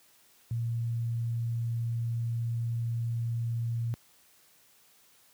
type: tone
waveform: sine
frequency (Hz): 116.54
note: A#2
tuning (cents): 0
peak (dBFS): -28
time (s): 0.51-3.94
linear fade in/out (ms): 0
effects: white hiss -62 dBFS RMS until 5.33 s + high-pass 60 Hz 12 dB/octave